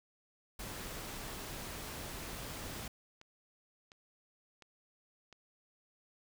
pink noise, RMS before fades -44 dBFS, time 0.59-2.88 s, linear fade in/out 5 ms
click train, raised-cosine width 0.2 ms, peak -37 dBFS, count 5, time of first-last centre 2.51-5.327 s, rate 1.42 Hz
effects none

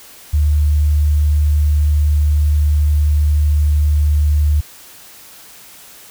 sine tone, 74.5 Hz, D2, 25 cents sharp, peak -10 dBFS, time 0.33-4.61 s, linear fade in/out 10 ms, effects white hiss -40 dBFS RMS until 6.1 s

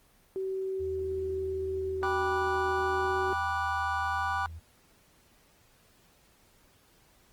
sine tone with pitch glide, 381.5 to 377.1 Hz, G4 to F#4, -47 to +33 cents, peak -30 dBFS, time 0.36-3.33 s, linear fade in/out 0 ms, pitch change -20 cents, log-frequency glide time 1.92-2.16 s
sine tone, 80.9 Hz, E2, 32 cents flat, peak -40 dBFS, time 0.79-4.6 s, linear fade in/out 20 ms
triangle chord, G major seventh, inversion none, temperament just, 784 / 980 / 1176 / 1470 Hz, G5 / B5 / D6 / F#6, 0 / -14 / +2 / -12 cents, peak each -32 dBFS, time 2.03-4.46 s, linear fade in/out 0 ms
effects pink hiss -63 dBFS RMS until 7.32 s + Opus 24 kbps

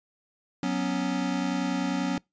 square chord, F# suspended fourth, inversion none, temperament equal, 185 / 246.9 / 277.2 Hz, F#3 / B3 / C#4, 0 / 0 / 0 cents, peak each -31 / -32 / -30 dBFS, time 0.63-2.18 s, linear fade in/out 2 ms, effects noise-tail reverb RT60 0.2 s tail -26 dB re dry + resampled to 16000 Hz

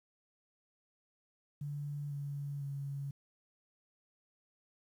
sine tone with pitch steps, 145 / 142.43 / 139.9 Hz, D3 / C#3 / C#3, -22 / +47 / +16 cents, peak -37 dBFS, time 1.61-3.11 s, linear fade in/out 5 ms, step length 500 ms, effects 11-bit

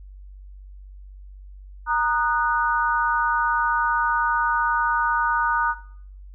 sine chord, D# minor, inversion second, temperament equal with one note detuned, 932.3 / 1230.2 / 1480 Hz, A#5 / D#6 / F#6, 0 / -20 / 0 cents, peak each -22 / -24 / -24 dBFS, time 1.86-5.75 s, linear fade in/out 50 ms, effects noise-tail reverb RT60 0.6 s tail -17 dB re dry + added 48 Hz sine -39 dBFS peak until 6.34 s

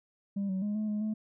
sine tone with pitch steps, 199.1 / 189 / 207.5 / 214.3 / 210 / 215.7 Hz, G3 / F#3 / G#3 / A3 / G#3 / A3, +27 / +37 / -1 / -45 / +19 / -34 cents, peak -27 dBFS, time 0.36-1.14 s, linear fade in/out 10 ms, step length 130 ms, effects tanh soft clip ceiling -28 dBFS

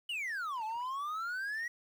triangle exponential two-way sweep, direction down then up, 3016 to 854 to 1932 Hz, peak -33 dBFS, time 0.09-1.68 s, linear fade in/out 5 ms, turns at 0.64 s, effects 10-bit

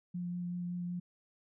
sine tone with vibrato, 176.4 Hz, F3, 18 cents sharp, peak -35 dBFS, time 0.14-1 s, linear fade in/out 10 ms, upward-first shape sine, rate 5.3 Hz, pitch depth 11 cents each way, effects none

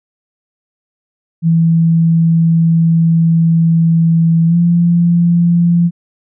sine tone with pitch glide, 165 to 171.71 Hz, E3 to F3, +2 to -29 cents, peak -7 dBFS, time 1.42-5.91 s, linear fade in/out 50 ms, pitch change +69 cents, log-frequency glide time 4.47-4.56 s, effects none

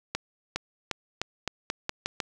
accelerating click train, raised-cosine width 0.2 ms, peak -11 dBFS, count 9, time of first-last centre 0.15-2.202 s, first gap 410 ms, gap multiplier 0.86, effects none

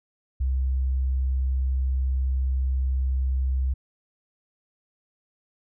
sine tone, 65.3 Hz, C2, 3 cents flat, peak -21 dBFS, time 0.4-3.74 s, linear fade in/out 10 ms, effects none

